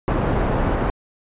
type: low-pass noise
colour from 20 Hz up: pink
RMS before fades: -20 dBFS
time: 0.08-0.9 s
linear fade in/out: 0 ms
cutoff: 1100 Hz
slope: 12 dB/octave
effects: resampled to 8000 Hz